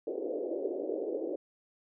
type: band-pass noise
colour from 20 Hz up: pink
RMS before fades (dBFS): -35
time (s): 0.07-1.36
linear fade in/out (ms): 2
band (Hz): 320 to 560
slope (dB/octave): 48
effects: none